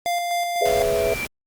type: tone with tremolo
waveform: square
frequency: 697 Hz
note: F5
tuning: 4 cents flat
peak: -21 dBFS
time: 0.06-0.82 s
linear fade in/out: 0 ms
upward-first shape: square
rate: 4 Hz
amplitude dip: 30%
type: tone with exponential growth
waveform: sine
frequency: 2348 Hz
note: D7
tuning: 1 cent flat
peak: -24 dBFS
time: 0.51-1.25 s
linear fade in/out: 0 ms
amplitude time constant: 160 ms
type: chord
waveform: sine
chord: C# minor seventh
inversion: second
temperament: equal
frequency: 415.3 / 493.9 / 554.4 / 659.3 Hz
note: G#4 / B4 / C#5 / E5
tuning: 0 / 0 / 0 / 0 cents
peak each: -24 / -24 / -28 / -22 dBFS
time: 0.61-1.14 s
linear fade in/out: 5 ms
type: noise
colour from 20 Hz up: pink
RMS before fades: -31 dBFS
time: 0.65-1.27 s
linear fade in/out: 5 ms
effects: Opus 48 kbps